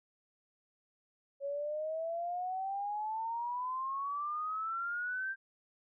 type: exponential sweep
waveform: sine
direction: up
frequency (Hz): 553 to 1587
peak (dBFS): -34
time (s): 1.4-5.36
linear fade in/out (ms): 50
effects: none